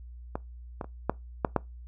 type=clicks; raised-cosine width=1 ms; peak=-17 / -19 / -27 / -10 / -9 / -9 dBFS; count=6; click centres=0.355 / 0.812 / 0.844 / 1.096 / 1.448 / 1.563 s; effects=noise-tail reverb RT60 0.2 s tail -22 dB re dry + added 60 Hz sine -42 dBFS peak until 1.87 s